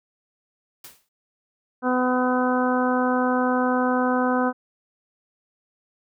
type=noise with exponential decay; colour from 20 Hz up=white; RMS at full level=-38 dBFS; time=0.84-1.09 s; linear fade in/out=5 ms; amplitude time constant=53 ms
type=harmonic tone; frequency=252 Hz; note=B3; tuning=35 cents sharp; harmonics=1 / 2 / 3 / 4 / 5 / 6; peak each=-22 / -25 / -27 / -28 / -29 / -30 dBFS; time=1.82-4.53 s; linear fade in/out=50 ms
effects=none